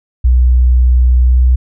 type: tone with pitch glide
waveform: sine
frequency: 62 to 62.65 Hz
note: B1 to B1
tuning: +7 to +25 cents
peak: -5 dBFS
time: 0.24-1.56 s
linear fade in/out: 10 ms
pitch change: +18 cents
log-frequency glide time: 1.23-1.38 s
effects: none